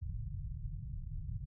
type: low-pass noise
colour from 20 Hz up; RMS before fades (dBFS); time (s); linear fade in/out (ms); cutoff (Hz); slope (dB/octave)
pink; -41; 0.01-1.46; 20; 150; 48
effects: none